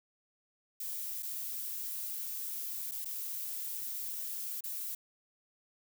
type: noise with dropouts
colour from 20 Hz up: violet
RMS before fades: -39 dBFS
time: 0.8-4.95 s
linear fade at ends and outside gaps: 5 ms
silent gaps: 1.225-1.229 / 2.913-2.917 / 3.047-3.055 / 4.608-4.638 s
effects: none